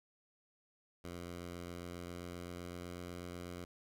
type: tone with pitch glide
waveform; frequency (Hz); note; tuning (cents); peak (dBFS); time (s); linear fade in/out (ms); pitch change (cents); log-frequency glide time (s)
10% pulse; 87.31 to 88.17; F2 to F2; 0 to +17; -36; 1.04-3.65; 5; +17; 1.59-2.95
effects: none